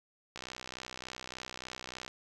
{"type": "click train", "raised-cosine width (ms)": 0.2, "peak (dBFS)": -24, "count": 110, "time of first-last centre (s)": [0.36, 2.079], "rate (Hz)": 63.4, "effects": []}